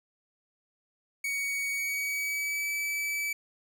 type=tone with pitch glide; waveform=45% pulse; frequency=2243 to 2302 Hz; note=C#7 to D7; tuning=+20 to -35 cents; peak=-29 dBFS; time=1.24-3.33 s; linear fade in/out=5 ms; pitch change=+45 cents; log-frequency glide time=1.72-2.7 s; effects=none